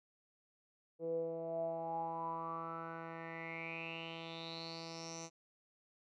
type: tone with low-pass filter sweep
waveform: 10% pulse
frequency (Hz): 164.81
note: E3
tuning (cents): 0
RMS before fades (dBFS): -43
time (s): 0.99-5.3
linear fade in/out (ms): 50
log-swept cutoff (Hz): 450 to 6400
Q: 9.4
effects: none